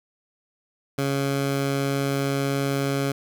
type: tone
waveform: 15% pulse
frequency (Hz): 138.59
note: C#3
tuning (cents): 0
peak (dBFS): -16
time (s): 0.98-3.12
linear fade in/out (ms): 5
effects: none